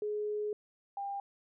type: tone pair in turn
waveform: sine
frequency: 420 / 798.1 Hz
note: G#4 / G5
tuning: +19 / +31 cents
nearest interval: major seventh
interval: 1112 cents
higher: second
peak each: -32 / -35 dBFS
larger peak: first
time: 0.02-0.53 / 0.97-1.2 s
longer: first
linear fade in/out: 2 ms
effects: none